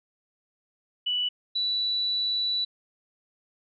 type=tone pair in turn; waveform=sine; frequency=2960 / 3951 Hz; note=F#7 / B7; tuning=0 / 0 cents; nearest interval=perfect fourth; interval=500 cents; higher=second; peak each=-24 dBFS; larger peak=neither; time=1.06-1.29 / 1.55-2.65 s; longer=second; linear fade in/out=10 ms; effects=none